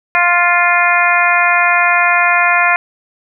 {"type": "harmonic tone", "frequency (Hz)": 350, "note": "F4", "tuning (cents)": 4, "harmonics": [2, 3, 4, 5, 6, 7], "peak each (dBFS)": [-16, -16, -16, -16, -16, -16], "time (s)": [0.15, 2.76], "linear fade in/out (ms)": 0, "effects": []}